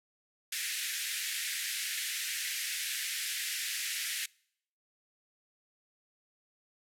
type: band-pass noise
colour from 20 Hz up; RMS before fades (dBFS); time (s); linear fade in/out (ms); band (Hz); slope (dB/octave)
pink; -36; 0.52-4.26; 5; 1700 to 14000; 48
effects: noise-tail reverb RT60 0.7 s tail -26 dB re dry